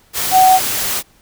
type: tone in noise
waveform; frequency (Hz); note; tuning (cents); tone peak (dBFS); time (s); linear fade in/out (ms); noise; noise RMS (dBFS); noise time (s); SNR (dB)
sine; 750; F#5; +23; -6; 0.31-0.6; 50; white; -19; 0.13-1.03; +10
effects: pink hiss -52 dBFS RMS until 1.21 s